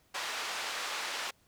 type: band-pass noise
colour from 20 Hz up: pink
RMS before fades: -37 dBFS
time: 0.14-1.31 s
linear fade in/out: 10 ms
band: 900 to 5800 Hz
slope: 12 dB/octave
effects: pink hiss -68 dBFS RMS until 1.47 s